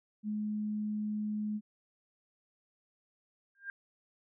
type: tone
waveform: sine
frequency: 211.5 Hz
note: G#3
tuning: 32 cents sharp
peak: -32 dBFS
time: 0.23-1.61 s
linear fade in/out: 50 ms
type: tone with exponential growth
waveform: sine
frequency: 1600 Hz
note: G6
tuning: 35 cents sharp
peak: -34 dBFS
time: 3.55-3.7 s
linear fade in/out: 1 ms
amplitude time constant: 32 ms
effects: none